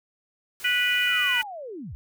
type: noise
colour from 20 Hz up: white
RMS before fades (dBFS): -42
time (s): 0.6-1.43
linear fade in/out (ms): 0
type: harmonic tone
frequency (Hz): 491.6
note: B4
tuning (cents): -8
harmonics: 3 / 4 / 5 / 6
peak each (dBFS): -26 / -26 / -26 / -26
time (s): 0.64-1.42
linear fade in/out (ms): 10
type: linear sweep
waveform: sine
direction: down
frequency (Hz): 1450 to 51.91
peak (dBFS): -34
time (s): 1.06-1.95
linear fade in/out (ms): 0
effects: none